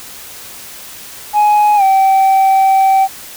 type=tone with pitch glide; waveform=sine; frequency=837 to 772 Hz; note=G#5 to G5; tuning=+13 to -27 cents; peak=-4 dBFS; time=1.33-3.08 s; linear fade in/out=50 ms; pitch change=-140 cents; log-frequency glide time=1.76-1.83 s; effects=tanh soft clip ceiling -6 dBFS + white hiss -32 dBFS RMS until 3.36 s